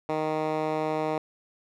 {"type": "tone with band-pass filter", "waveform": "10% pulse", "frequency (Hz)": 155.56, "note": "D#3", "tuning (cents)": 0, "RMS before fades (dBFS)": -28, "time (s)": [0.09, 1.18], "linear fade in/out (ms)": 2, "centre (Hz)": 630, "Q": 0.69, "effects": []}